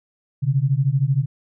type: beating tone pair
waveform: sine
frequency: 130 / 143 Hz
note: C3 / D3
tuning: -11 / -46 cents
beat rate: 13 Hz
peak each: -19 / -19 dBFS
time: 0.42-1.26 s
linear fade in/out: 20 ms
effects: none